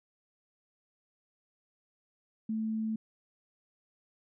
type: tone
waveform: sine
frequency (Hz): 220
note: A3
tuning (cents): 0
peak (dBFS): -30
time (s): 2.49-2.96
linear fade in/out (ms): 5
effects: none